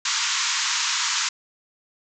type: band-pass noise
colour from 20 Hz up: white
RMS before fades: -24 dBFS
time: 0.05-1.29 s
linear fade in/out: 5 ms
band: 910 to 7300 Hz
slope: 96 dB/octave
effects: none